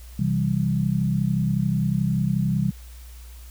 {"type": "chord", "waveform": "sine", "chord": "C major", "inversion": "none", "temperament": "equal", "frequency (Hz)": [130.81, 164.81, 196], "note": ["C3", "E3", "G3"], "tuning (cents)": [0, 0, 0], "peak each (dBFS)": -24, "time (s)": [0.19, 2.71], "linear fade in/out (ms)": 5, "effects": ["added 60 Hz sine -39 dBFS peak until 3.5 s", "white hiss -51 dBFS RMS until 3.5 s"]}